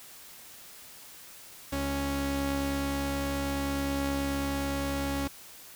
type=tone pair together; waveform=sawtooth; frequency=69.46 / 277.2 Hz; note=C#2 / C#4; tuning=+4 / 0 cents; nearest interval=2 octaves; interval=2396 cents; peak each=-30 / -26 dBFS; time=1.72-5.28 s; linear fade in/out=10 ms; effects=white hiss -49 dBFS RMS until 5.75 s